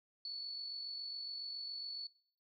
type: tone with amplitude modulation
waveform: sine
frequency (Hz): 4435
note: C#8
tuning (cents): 0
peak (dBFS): -39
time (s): 0.25-2.07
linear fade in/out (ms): 2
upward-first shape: sine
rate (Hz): 47.2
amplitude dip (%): 35
effects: noise-tail reverb RT60 0.6 s tail -23 dB re dry